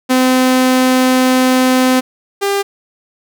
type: tone pair in turn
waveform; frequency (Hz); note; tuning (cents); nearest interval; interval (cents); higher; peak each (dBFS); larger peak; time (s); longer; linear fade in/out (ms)
sawtooth; 256.6 / 399; C4 / G4; -34 / +31; minor sixth; 765; second; -5 / -9; first; 0.09-2.01 / 2.41-2.63; first; 20
effects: none